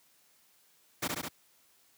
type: noise with echo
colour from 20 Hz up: pink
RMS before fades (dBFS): -32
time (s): 1.02-1.08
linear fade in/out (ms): 10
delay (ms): 69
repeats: 3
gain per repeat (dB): -2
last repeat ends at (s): 1.287
effects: white hiss -66 dBFS RMS until 1.97 s + high-pass 100 Hz 12 dB/octave